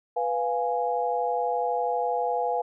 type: chord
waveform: sine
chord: F diminished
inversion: second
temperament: equal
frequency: 493.9 / 698.5 / 830.6 Hz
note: Cb5 / F5 / Ab5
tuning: 0 / 0 / 0 cents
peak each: -28 dBFS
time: 0.16-2.62 s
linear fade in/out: 10 ms
effects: none